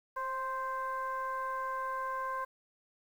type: tone with frequency modulation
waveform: sine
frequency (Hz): 1046.5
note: C6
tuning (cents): 0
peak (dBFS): -33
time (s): 0.16-2.45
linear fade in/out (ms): 10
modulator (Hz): 517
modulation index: 0.76
effects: 10-bit